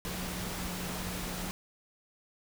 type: tone in noise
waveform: sine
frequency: 181 Hz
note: F#3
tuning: 38 cents flat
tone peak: -40 dBFS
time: 0.05-1.51 s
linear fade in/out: 0 ms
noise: pink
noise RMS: -38 dBFS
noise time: 0.05-1.51 s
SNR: -5 dB
effects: none